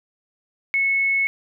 sine tone, 2197 Hz, C#7, 16 cents flat, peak -17 dBFS, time 0.74-1.27 s, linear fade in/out 0 ms, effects none

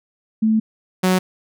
sine / sawtooth tone pair in turn, 219.5 / 185 Hz, A3 / F#3, -4 / 0 cents, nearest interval minor third, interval 296 cents, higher first, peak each -13 / -10 dBFS, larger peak second, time 0.42-0.6 / 1.03-1.19 s, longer first, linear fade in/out 10 ms, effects none

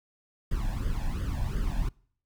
brown noise with flanger, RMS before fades -29 dBFS, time 0.51-1.89 s, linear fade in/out 5 ms, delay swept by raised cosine 0.61 to 1.21 ms, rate 2.8 Hz, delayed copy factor +0.8, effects noise-tail reverb RT60 0.6 s tail -26 dB re dry

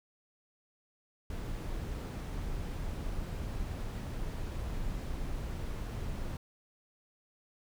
brown noise, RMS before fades -37 dBFS, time 1.3-6.37 s, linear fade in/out 2 ms, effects none

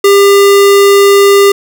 square tone, 400 Hz, G4, 35 cents sharp, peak -3 dBFS, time 0.04-1.52 s, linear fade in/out 5 ms, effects none

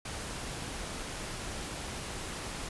pink noise, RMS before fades -39 dBFS, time 0.05-2.69 s, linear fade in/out 5 ms, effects resampled to 24000 Hz

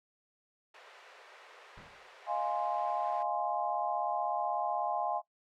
white high-pass noise, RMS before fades -45 dBFS, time 0.74-3.23 s, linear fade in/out 5 ms, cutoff 400 Hz, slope 48 dB/octave
pink noise with exponential decay, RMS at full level -49 dBFS, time 1.77-2.17 s, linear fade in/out 5 ms, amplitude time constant 86 ms
sine chord, F minor seventh, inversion third, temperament equal, 622.3 / 698.5 / 830.6 / 1046.5 Hz, Eb5 / F5 / Ab5 / C6, 0 / 0 / 0 / 0 cents, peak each -39 / -35 / -34 / -38 dBFS, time 2.26-5.22 s, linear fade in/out 50 ms
effects noise-tail reverb RT60 0.1 s tail -17 dB re dry + low-pass 2000 Hz 12 dB/octave

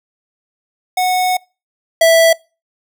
square tone pair in turn, 735 / 658 Hz, F#5 / E5, -12 / -3 cents, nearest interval major second, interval 191 cents, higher first, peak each -13 / -7 dBFS, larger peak second, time 0.97-1.37 / 2.01-2.33 s, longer first, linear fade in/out 5 ms, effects noise-tail reverb RT60 0.3 s tail -25 dB re dry

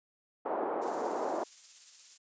white band-pass noise, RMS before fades -34 dBFS, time 0.45-1.44 s, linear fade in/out 10 ms, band 300 to 910 Hz, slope 24 dB/octave
violet noise with tremolo, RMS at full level -43 dBFS, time 0.81-2.18 s, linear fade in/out 20 ms, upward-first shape sine, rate 17 Hz, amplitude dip 30%
effects resampled to 16000 Hz

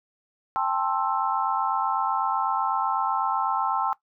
sine chord, A minor seventh, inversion third, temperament just, 792 / 880 / 1056 / 1320 Hz, G5 / A5 / C6 / E6, +18 / 0 / +16 / +2 cents, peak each -28 dBFS, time 0.56-3.93 s, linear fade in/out 0 ms, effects noise-tail reverb RT60 0.1 s tail -17 dB re dry

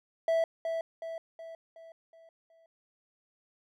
triangle tone with echo, 657 Hz, E5, 6 cents flat, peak -22 dBFS, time 0.28-0.44 s, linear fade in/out 2 ms, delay 370 ms, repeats 6, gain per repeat -6 dB, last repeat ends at 2.66 s, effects none

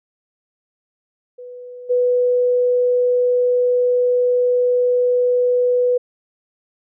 sine tone with level steps, 493.9 Hz, B4, in tune, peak -32 / -13 dBFS, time 1.38-5.98 s, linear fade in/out 10 ms, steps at 1.89 s, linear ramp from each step 20 ms, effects none

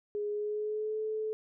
sine tone with pitch glide, 415.3 to 433.9 Hz, G#4 to A4, 0 to -24 cents, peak -31 dBFS, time 0.15-1.33 s, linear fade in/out 0 ms, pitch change +76 cents, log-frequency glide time 0.3-1 s, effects none

